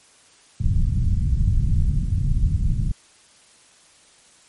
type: low-pass noise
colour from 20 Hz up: pink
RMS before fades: -19 dBFS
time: 0.6-2.92 s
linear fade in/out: 10 ms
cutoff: 150 Hz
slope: 24 dB/octave
effects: white hiss -53 dBFS RMS until 4.48 s + MP3 48 kbps